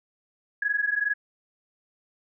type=tone pair together; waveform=sine; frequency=1661.2 / 1683.4 Hz; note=G#6 / G#6; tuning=0 / +23 cents; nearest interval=unison; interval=23 cents; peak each=-26 / -26 dBFS; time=0.62-1.14 s; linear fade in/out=5 ms; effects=none